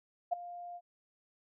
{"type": "tone with ADSR envelope", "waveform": "sine", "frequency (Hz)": 702, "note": "F5", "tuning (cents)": 9, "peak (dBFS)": -25, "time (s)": [0.31, 0.81], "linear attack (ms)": 20, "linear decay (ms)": 9, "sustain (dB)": -17, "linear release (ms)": 50, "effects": []}